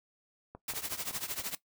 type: click train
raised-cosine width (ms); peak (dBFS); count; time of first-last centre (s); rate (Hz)
1; -31; 4; 0.55-1.11; 5.36
type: noise with tremolo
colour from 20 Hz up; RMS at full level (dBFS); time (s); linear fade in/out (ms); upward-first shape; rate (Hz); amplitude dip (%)
white; -34; 0.68-1.55; 2; triangle; 13; 90
effects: noise-tail reverb RT60 0.1 s tail -17 dB re dry